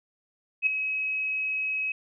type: tone with ADSR envelope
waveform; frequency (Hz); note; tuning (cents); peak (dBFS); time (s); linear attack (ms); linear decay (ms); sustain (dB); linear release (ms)
sine; 2554; D#7; +45; -17; 0.62-1.92; 47; 5; -9; 3
effects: none